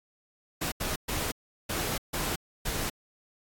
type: noise bursts at uneven times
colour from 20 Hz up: pink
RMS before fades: -31 dBFS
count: 6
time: 0.61-0.72 / 0.8-0.96 / 1.08-1.32 / 1.69-1.98 / 2.13-2.36 / 2.65-2.9 s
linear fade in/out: 10 ms
effects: AAC 64 kbps